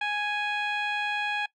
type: tone with low-pass filter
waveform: 15% pulse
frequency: 830.6 Hz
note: G#5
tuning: in tune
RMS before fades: -29 dBFS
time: 0.01-1.46 s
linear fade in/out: 5 ms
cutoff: 2800 Hz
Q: 1.3
effects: noise-tail reverb RT60 0.1 s tail -20 dB re dry